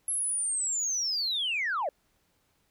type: linear sweep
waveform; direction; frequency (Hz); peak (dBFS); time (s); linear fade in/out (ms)
sine; down; 11175 to 523.3; -26; 0.08-1.89; 2
effects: tanh soft clip ceiling -23 dBFS + pink hiss -71 dBFS RMS until 2.7 s